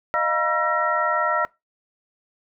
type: tone cluster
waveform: sine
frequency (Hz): 615 / 695 / 959 / 1347 / 1883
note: D#5 / F5 / A#5 / E6 / A#6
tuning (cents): -20 / -9 / +49 / +37 / +17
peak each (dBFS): -26 / -28 / -26 / -22 / -28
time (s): 0.14-1.45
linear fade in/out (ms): 0
effects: noise-tail reverb RT60 0.2 s tail -22 dB re dry